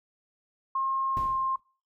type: tone with pitch glide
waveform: sine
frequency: 1070 to 1059.5 Hz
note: C6 to C6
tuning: +38 to +21 cents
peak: -25 dBFS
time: 0.75-1.56 s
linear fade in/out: 5 ms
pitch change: -17 cents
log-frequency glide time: 1.12-1.32 s
type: noise with exponential decay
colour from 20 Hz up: brown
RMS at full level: -34 dBFS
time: 1.17-1.6 s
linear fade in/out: 0 ms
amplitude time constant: 93 ms
effects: noise-tail reverb RT60 0.4 s tail -25 dB re dry